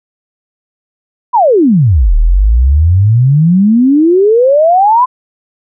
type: exponential two-way sweep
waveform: sine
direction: down then up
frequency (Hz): 1035 to 36.71 to 1035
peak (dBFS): -4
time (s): 1.33-5.06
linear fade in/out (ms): 20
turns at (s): 2.15
effects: none